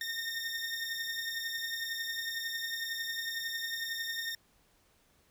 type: beating tone pair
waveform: 20% pulse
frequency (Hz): 1827 / 1838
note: A#6 / A#6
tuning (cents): -35 / -25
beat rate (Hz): 11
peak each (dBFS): -31 / -35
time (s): 0.01-4.35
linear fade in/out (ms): 2
effects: pink hiss -68 dBFS RMS until 5.3 s